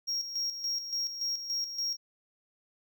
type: tone with tremolo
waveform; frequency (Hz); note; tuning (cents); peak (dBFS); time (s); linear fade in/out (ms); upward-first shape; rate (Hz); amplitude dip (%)
triangle; 5588; F8; 0; -28; 0.07-1.97; 20; square; 3.5; 60
effects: none